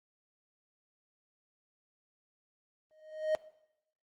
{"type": "tone with exponential growth", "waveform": "triangle", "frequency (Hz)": 622.3, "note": "D#5", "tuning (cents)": 0, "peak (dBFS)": -22, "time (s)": [2.91, 3.35], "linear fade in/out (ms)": 0, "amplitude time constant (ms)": 94, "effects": ["noise-tail reverb RT60 0.8 s tail -20 dB re dry", "Opus 32 kbps"]}